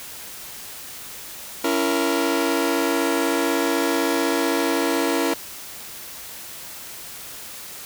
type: chord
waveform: sawtooth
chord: A# diminished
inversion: first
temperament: just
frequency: 279.7 / 335.6 / 466.2 Hz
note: C#4 / E4 / A#4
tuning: +16 / +31 / 0 cents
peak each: -20 / -19 / -21 dBFS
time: 1.64-5.34 s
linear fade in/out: 5 ms
effects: white hiss -37 dBFS RMS until 7.85 s